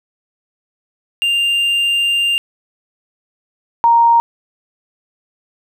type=tone pair in turn; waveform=triangle / sine; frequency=2794 / 932.4 Hz; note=F7 / A#5; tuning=0 / 0 cents; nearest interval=octave + perfect fifth; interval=1900 cents; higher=first; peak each=-11 / -7 dBFS; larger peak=second; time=1.22-2.38 / 3.84-4.2 s; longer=first; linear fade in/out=0 ms; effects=none